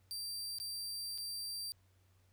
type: tone with dropouts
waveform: sawtooth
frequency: 4699 Hz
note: D8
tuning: in tune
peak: -37 dBFS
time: 0.11-1.72 s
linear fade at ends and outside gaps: 0 ms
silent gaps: 0.585-0.6 / 1.178-1.183 s
effects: added 93 Hz sine -67 dBFS peak until 2.32 s + pink hiss -75 dBFS RMS until 2.32 s